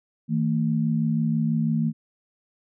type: tone pair together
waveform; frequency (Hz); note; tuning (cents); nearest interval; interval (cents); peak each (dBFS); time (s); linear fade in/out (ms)
sine; 159.66 / 225.8; D#3 / A3; +45 / +45; tritone; 600; -23; 0.28-1.93; 50
effects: none